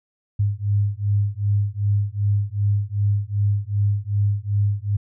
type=beating tone pair; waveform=sine; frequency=100.8 / 103.4 Hz; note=G2 / G#2; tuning=+49 / -7 cents; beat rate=2.6 Hz; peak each=-21 dBFS; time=0.39-4.97 s; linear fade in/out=10 ms; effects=none